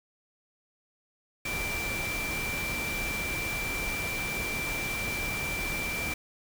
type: tone in noise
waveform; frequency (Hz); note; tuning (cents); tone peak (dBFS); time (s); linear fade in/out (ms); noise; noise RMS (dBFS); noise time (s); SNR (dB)
sine; 2349; D7; 0; -32; 1.45-6.14; 5; pink; -35; 1.45-6.14; 0
effects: none